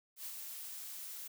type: noise with ADSR envelope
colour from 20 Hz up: blue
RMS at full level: -43 dBFS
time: 0.16-1.28 s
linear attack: 91 ms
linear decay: 59 ms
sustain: -3 dB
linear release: 9 ms
effects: none